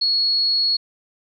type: tone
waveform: sine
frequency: 4342 Hz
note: C#8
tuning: 37 cents flat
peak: -16 dBFS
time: 0.01-0.77 s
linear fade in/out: 10 ms
effects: none